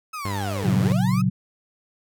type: linear two-way sweep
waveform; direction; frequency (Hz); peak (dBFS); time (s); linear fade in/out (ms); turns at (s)
35% pulse; down then up; 1304 to 185 to 1304; -28; 0.13-1.22; 10; 0.78
type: tone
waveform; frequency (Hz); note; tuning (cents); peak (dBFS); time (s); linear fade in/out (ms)
sawtooth; 99.4; G2; +25; -22; 0.25-0.92; 0
type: chord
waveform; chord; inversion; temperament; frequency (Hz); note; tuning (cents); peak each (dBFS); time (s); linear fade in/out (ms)
sine; F# major; first; equal; 116.54 / 138.59 / 185; A#2 / C#3 / F#3; 0 / 0 / 0; -23 / -24 / -20; 0.64-1.3; 10
effects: none